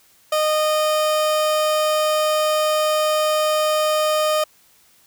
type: tone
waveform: 30% pulse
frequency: 615 Hz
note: D#5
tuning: 20 cents flat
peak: -14 dBFS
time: 0.32-4.44 s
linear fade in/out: 5 ms
effects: white hiss -55 dBFS RMS until 5.06 s